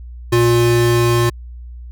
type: tone pair together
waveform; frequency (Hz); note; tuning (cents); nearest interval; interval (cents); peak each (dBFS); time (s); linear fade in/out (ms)
square; 118.23 / 354.3; A#2 / F4; +25 / +25; octave + perfect fifth; 1900; -15; 0.32-1.3; 10
effects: added 60 Hz sine -30 dBFS peak until 1.91 s